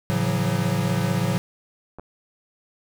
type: chord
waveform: square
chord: F# minor seventh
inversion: first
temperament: equal with one note detuned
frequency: 110 / 138.59 / 169.15 / 185 Hz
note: A2 / C#3 / E3 / F#3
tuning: 0 / 0 / +45 / 0 cents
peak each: -27 dBFS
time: 0.1-1.38 s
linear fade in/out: 0 ms
type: clicks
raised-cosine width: 1 ms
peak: -25 dBFS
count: 2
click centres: 1.986 / 1.996 s
effects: none